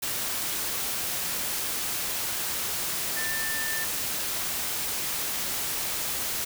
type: tone in noise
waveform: sine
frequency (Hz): 1781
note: A6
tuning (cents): +21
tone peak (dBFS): -31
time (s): 3.16-3.85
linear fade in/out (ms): 10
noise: white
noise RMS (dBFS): -30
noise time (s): 0.02-6.45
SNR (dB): -4
effects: none